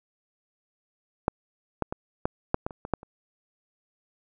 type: clicks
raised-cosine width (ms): 1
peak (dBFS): -7 / -11 / -17 / -10 / -7 / -15 / -26 / -21 / -9 / -30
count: 10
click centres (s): 1.281 / 1.823 / 1.925 / 2.255 / 2.544 / 2.665 / 2.708 / 2.851 / 2.937 / 3.031
effects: none